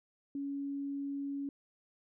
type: tone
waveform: sine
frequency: 280 Hz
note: C#4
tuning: 18 cents sharp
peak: -35 dBFS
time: 0.35-1.49 s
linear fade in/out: 2 ms
effects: none